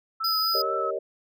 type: tone with vibrato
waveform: sine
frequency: 1310 Hz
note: E6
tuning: 11 cents flat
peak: -27 dBFS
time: 0.2-0.91 s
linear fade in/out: 10 ms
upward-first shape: triangle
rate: 4.1 Hz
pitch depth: 32 cents each way
type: tone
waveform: square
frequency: 4978 Hz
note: D#8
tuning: in tune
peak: -24 dBFS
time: 0.24-0.62 s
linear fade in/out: 5 ms
type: chord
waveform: sine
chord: Eb dominant seventh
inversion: first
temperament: equal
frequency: 392 / 466.2 / 554.4 / 622.3 Hz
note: G4 / Bb4 / Db5 / Eb5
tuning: 0 / 0 / 0 / 0 cents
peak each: -32 dBFS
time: 0.54-0.99 s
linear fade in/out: 10 ms
effects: none